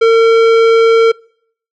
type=tone with tanh clipping; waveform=sine; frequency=454.6 Hz; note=A#4; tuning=43 cents flat; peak=-7 dBFS; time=0.01-1.12 s; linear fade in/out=10 ms; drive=15 dB; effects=noise-tail reverb RT60 0.6 s tail -25 dB re dry